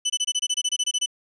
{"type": "tone bursts", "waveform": "25% pulse", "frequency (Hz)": 3000, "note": "F#7", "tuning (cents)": 23, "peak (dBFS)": -17, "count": 14, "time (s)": [0.05, 1.061], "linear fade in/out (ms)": 10, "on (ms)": 49, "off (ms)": 25, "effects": ["resampled to 22050 Hz"]}